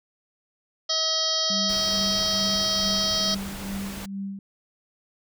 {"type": "harmonic tone", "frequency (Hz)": 640, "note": "D#5", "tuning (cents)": 49, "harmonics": [1, 2, 3, 5, 6, 7, 8, 9], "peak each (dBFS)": [-32, -35, -39, -29, -32, -28, -27, -31], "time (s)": [0.89, 3.35], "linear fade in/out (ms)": 10}
{"type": "tone with tremolo", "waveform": "sine", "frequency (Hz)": 196.5, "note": "G3", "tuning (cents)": 4, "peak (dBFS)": -28, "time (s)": [1.5, 4.39], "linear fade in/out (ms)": 2, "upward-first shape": "sine", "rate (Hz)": 2.3, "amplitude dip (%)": 65}
{"type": "noise", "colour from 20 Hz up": "pink", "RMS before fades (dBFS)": -37, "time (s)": [1.69, 4.06], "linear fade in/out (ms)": 5}
{"effects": []}